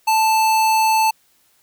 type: tone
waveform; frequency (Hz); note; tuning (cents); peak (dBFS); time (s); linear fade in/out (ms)
square; 880; A5; 0; -14; 0.07-1.11; 10
effects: white hiss -59 dBFS RMS until 1.62 s